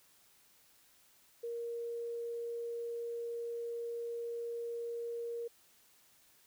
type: tone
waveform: sine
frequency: 469 Hz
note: A#4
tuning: 11 cents sharp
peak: -37 dBFS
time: 1.43-5.48 s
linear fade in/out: 10 ms
effects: white hiss -66 dBFS RMS until 6.46 s